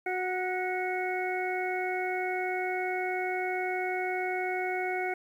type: harmonic tone with a mistuned harmonic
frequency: 367.7 Hz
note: F#4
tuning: 11 cents flat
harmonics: 1 / 2 / 4 / 5 / 6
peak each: -33 / -33 / -38 / -43 / -35 dBFS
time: 0.06-5.14 s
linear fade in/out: 5 ms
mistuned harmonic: 5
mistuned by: +52 cents
effects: 10-bit